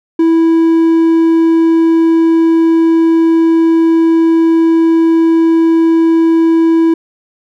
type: tone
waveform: triangle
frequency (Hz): 328.4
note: E4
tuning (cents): -6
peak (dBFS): -4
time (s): 0.19-6.94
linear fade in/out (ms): 5
effects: none